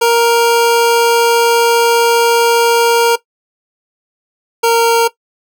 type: tone pair in turn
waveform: 25% pulse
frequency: 467.4 / 462.8 Hz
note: A#4 / A#4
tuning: +5 / -13 cents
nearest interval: unison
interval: 18 cents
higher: first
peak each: -4 dBFS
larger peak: neither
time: 0.01-3.16 / 4.63-5.08 s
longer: first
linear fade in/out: 10 ms
effects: noise-tail reverb RT60 0.1 s tail -17 dB re dry